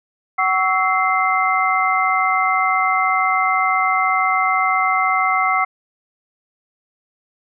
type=tone cluster; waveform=sine; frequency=753 / 1123 / 1309 / 2082 Hz; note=F#5 / C#6 / E6 / C7; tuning=+30 / +22 / -13 / -9 cents; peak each=-20 dBFS; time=0.38-5.65 s; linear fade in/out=10 ms; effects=none